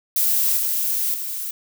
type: noise with level steps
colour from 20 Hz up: violet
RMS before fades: -19 / -22 / -28 dBFS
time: 0.16-1.51 s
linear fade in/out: 5 ms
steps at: 0.57 / 1.14 s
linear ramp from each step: 2 ms
effects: none